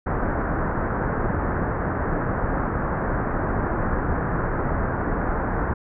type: low-pass noise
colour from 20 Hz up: pink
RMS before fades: -24 dBFS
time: 0.06-5.74 s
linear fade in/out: 10 ms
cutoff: 1700 Hz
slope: 48 dB/octave
effects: none